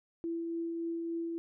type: tone with tremolo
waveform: sine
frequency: 334.1 Hz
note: E4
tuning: 23 cents sharp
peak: -32 dBFS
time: 0.24-1.38 s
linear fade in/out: 0 ms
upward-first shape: triangle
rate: 3.5 Hz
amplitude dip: 25%
effects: none